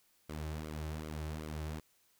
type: tone with flanger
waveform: sawtooth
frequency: 77.3 Hz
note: D#2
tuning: 11 cents flat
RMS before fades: -41 dBFS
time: 0.29-1.8 s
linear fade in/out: 5 ms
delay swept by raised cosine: 1.1 to 4.3 ms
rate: 2.6 Hz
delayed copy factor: -0.7
effects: white hiss -71 dBFS RMS until 2.19 s